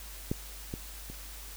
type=clicks; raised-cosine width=3 ms; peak=-16 / -22 / -30 dBFS; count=3; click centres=0.315 / 0.739 / 1.1 s; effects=added 50 Hz sine -45 dBFS peak until 1.56 s + white hiss -47 dBFS RMS until 1.56 s